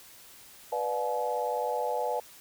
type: chord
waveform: sine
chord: B diminished seventh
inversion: none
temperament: just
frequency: 493.9 / 592.7 / 711.2 / 853.4 Hz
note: B4 / D5 / F5 / Ab5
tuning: 0 / +16 / +31 / +47 cents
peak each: -32 / -34 / -35 / -32 dBFS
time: 0.72-2.2 s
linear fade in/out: 5 ms
effects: white hiss -52 dBFS RMS until 2.4 s